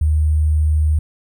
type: tone with sample-and-hold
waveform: sine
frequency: 76.7 Hz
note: D#2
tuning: 24 cents flat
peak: -12 dBFS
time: 0.01-0.99 s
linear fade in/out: 5 ms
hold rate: 8820 Hz
effects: none